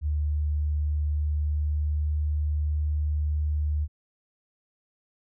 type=tone with pitch glide; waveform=sine; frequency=74.7 to 75.13 Hz; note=D2 to D2; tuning=+30 to +40 cents; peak=-23 dBFS; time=0.01-3.88 s; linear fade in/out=50 ms; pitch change=+10 cents; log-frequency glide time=1.13-1.9 s; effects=none